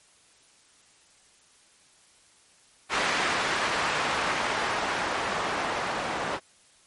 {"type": "noise with low-pass filter sweep", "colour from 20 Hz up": "blue", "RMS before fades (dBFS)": -28, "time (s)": [2.89, 6.4], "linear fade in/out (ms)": 50, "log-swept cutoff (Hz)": [1600, 940], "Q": 0.8, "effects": ["white hiss -59 dBFS RMS until 6.86 s", "MP3 48 kbps"]}